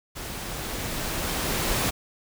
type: noise with level ramp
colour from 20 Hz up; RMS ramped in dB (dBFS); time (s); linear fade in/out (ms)
pink; -36 to -24; 0.15-1.91; 20
effects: none